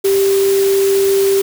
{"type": "tone in noise", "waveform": "sine", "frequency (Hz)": 392, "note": "G4", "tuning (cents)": 0, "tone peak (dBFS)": -10, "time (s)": [0.04, 1.42], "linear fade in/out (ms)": 10, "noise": "white", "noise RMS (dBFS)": -24, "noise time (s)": [0.04, 1.42], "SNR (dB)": 11, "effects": []}